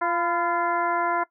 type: harmonic tone with a mistuned harmonic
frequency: 346 Hz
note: F4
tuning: 16 cents flat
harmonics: 1 / 2 / 3 / 4 / 5 / 6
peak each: -31 / -27 / -26 / -28 / -33 / -38 dBFS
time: 0.01-1.24 s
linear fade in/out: 10 ms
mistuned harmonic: 3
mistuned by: -46 cents
effects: noise-tail reverb RT60 0.1 s tail -19 dB re dry